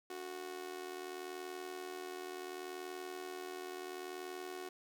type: tone with amplitude modulation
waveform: sawtooth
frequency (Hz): 367.7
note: F#4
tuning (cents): -11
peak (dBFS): -36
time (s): 0.1-4.69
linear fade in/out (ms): 5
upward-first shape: sine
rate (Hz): 80.7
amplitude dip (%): 70
effects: none